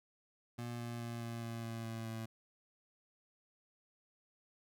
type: tone with pitch steps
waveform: 25% pulse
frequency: 119.5 / 118.47 / 117.45 / 116.43 / 115.43 / 114.43 / 113.45 / 112.47 Hz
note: A#2 / A#2 / A#2 / A#2 / A#2 / A#2 / A#2 / A2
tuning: +43 / +28 / +13 / -2 / -17 / -32 / -47 / +38 cents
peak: -37 dBFS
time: 0.58-2.26 s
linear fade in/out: 10 ms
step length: 210 ms
effects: none